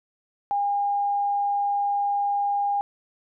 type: tone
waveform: sine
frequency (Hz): 810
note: G#5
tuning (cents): -43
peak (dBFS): -21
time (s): 0.51-2.81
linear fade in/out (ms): 0
effects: none